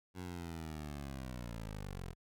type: linear sweep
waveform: 15% pulse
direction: down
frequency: 92.6 to 41.6 Hz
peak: -36 dBFS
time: 0.14-2.15 s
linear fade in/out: 50 ms
effects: none